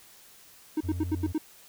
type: tone bursts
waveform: triangle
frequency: 311.1 Hz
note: D#4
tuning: in tune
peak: -22 dBFS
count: 6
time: 0.77-1.381 s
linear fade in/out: 5 ms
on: 36 ms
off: 79 ms
type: tone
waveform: triangle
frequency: 88.5 Hz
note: F2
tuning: 23 cents sharp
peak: -29 dBFS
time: 0.83-1.33 s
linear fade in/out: 20 ms
effects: white hiss -54 dBFS RMS until 1.68 s